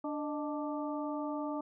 harmonic tone with a mistuned harmonic, 293.7 Hz, D4, in tune, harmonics 1 / 2 / 3 / 4, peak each -36 / -40 / -42 / -44 dBFS, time 0.04-1.61 s, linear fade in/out 5 ms, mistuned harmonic 2, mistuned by +75 cents, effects none

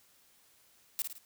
blue noise with echo, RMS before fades -32 dBFS, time 0.99-1.02 s, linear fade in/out 0 ms, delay 54 ms, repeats 3, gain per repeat -6 dB, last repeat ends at 1.182 s, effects white hiss -65 dBFS RMS until 1.25 s

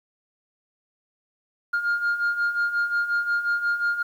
sine beating tone pair, 1408 / 1413.6 Hz, F6 / F6, +14 / +21 cents, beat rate 5.6 Hz, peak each -26 / -21 dBFS, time 1.73-4.03 s, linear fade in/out 10 ms, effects tanh soft clip ceiling -18 dBFS + 9-bit

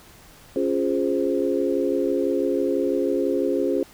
sine chord, Db major seventh, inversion none, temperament equal, 277.2 / 349.2 / 415.3 / 523.3 Hz, Db4 / F4 / Ab4 / C5, 0 / 0 / 0 / 0 cents, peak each -25 / -25 / -25 / -26 dBFS, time 0.56-3.83 s, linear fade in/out 2 ms, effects pink hiss -49 dBFS RMS until 3.93 s

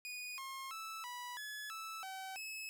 sawtooth tone with pitch steps, 2469 / 1072 / 1314 / 980 / 1705 / 1313 / 764 / 2588 Hz, D#7 / C6 / E6 / B5 / G#6 / E6 / G5 / E7, -14 / +42 / -6 / -14 / +45 / -7 / -45 / -32 cents, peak -40 dBFS, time 0.05-2.69 s, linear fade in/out 0 ms, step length 330 ms, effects none

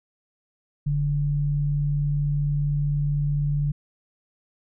sine tone pair together, 40.07 / 144.4 Hz, E1 / D3, -48 / -29 cents, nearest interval octave + minor seventh, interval 2219 cents, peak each -29 / -21 dBFS, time 0.86-3.72 s, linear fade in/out 10 ms, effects none

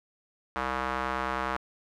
square tone with band-pass filter, 64.8 Hz, C2, 16 cents flat, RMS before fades -31 dBFS, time 0.56-1.57 s, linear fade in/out 0 ms, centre 1200 Hz, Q 1.8, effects none

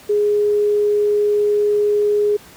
sine tone, 415.3 Hz, G#4, in tune, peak -13 dBFS, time 0.09-2.37 s, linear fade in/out 10 ms, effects pink hiss -43 dBFS RMS until 2.56 s + high-pass 80 Hz 12 dB/octave

